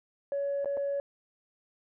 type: tone with dropouts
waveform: sine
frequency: 562 Hz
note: C#5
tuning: 24 cents sharp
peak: -27 dBFS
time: 0.32-1 s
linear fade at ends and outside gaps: 1 ms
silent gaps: 0.646-0.657 / 0.77-0.774 s
effects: tanh soft clip ceiling -25 dBFS